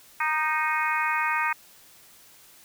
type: harmonic tone with a mistuned harmonic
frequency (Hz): 311.1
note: D#4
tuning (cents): 0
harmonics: 3 / 4 / 5 / 6 / 7 / 8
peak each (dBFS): -28 / -29 / -30 / -31 / -31 / -32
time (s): 0.2-1.53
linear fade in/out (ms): 5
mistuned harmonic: 4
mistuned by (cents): -23
effects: white hiss -53 dBFS RMS until 2.64 s